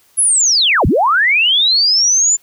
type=linear two-way sweep; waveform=sine; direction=down then up; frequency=11070 to 41.36 to 7210 Hz; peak=-9 dBFS; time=0.17-2.37 s; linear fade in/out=20 ms; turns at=0.86 s; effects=white hiss -53 dBFS RMS until 2.42 s